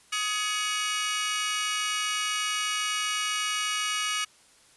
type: tone cluster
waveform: sawtooth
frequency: 1257 / 1692 / 2240 / 2908 Hz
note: D#6 / G#6 / C#7 / F#7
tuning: +17 / +32 / +18 / -31 cents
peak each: -28 / -33 / -30 / -27 dBFS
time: 0.12-4.25 s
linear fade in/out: 10 ms
effects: white hiss -58 dBFS RMS until 4.76 s + resampled to 24000 Hz